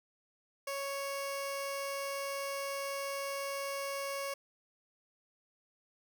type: tone with notch filter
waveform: 15% pulse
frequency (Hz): 554.4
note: C#5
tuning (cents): 0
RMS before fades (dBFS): -38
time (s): 0.67-4.34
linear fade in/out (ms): 5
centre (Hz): 1500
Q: 1.8
effects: none